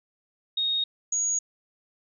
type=tone pair in turn; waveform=sine; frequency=3729 / 6698 Hz; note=A#7 / G#8; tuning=0 / +14 cents; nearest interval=minor seventh; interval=1014 cents; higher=second; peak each=-23 dBFS; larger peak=neither; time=0.57-0.84 / 1.12-1.39 s; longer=neither; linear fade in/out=5 ms; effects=none